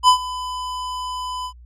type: tone with ADSR envelope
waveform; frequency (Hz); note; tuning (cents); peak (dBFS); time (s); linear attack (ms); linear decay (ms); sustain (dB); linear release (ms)
square; 1004; B5; +28; -8; 0.03-1.53; 52; 94; -18; 77
effects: added 60 Hz sine -41 dBFS peak until 1.65 s + low-pass 8000 Hz 12 dB/octave